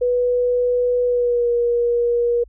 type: tone with pitch glide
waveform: sine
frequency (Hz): 491.3 to 476.5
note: B4 to A#4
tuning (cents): -9 to +38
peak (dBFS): -15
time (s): 0.01-2.44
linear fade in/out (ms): 10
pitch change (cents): -53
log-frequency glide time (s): 1.05-1.49
effects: added 50 Hz sine -43 dBFS peak until 2.48 s